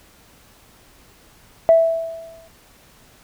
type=tone with exponential decay; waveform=sine; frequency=658 Hz; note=E5; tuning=3 cents flat; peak=-6 dBFS; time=1.69-2.48 s; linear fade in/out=0 ms; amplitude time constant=170 ms; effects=tanh soft clip ceiling -2 dBFS + pink hiss -51 dBFS RMS until 3.23 s